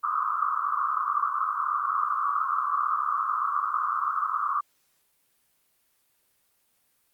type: band-pass noise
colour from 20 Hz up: pink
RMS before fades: -27 dBFS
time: 0.03-4.61 s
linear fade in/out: 10 ms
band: 1100 to 1300 Hz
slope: 96 dB/octave
effects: white hiss -69 dBFS RMS until 7.13 s + Opus 32 kbps